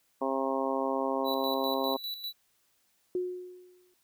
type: harmonic tone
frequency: 134.3 Hz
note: C3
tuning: 46 cents sharp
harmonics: 2 / 3 / 4 / 5 / 6 / 7 / 8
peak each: -34 / -35 / -33 / -36 / -38 / -36 / -37 dBFS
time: 0.21-1.97 s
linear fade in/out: 10 ms
type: tone with tremolo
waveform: square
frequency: 3948 Hz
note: B7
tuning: 1 cent flat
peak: -34 dBFS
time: 1.24-2.33 s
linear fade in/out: 50 ms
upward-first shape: square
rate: 5 Hz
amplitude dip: 60%
type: tone with exponential decay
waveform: sine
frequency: 362.3 Hz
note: F#4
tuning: 36 cents flat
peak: -26 dBFS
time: 3.15-3.94 s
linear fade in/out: 2 ms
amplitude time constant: 170 ms
effects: white hiss -71 dBFS RMS until 4.03 s